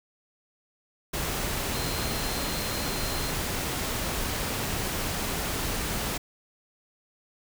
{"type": "tone in noise", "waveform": "sine", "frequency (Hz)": 4151, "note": "C8", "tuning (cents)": -15, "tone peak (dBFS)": -39, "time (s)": [1.73, 3.31], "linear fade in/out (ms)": 10, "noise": "pink", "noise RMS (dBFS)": -30, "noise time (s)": [1.13, 6.18], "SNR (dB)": -12, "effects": []}